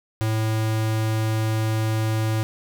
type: tone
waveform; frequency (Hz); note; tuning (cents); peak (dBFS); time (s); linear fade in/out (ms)
square; 110; A2; 0; -21; 0.21-2.43; 0
effects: none